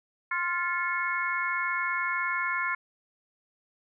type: harmonic tone with a mistuned harmonic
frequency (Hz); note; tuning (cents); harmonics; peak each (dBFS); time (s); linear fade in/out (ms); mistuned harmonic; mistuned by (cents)
349.2; F4; 0; 3 / 4 / 5 / 6; -32 / -32 / -32 / -32; 0.31-2.75; 5; 6; +70
effects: none